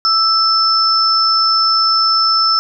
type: tone pair together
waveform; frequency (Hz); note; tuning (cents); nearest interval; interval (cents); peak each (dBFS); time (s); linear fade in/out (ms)
sine; 1321 / 5284; E6 / E8; +3 / +3; 2 octaves; 2400; -14 / -12; 0.05-2.59; 0
effects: none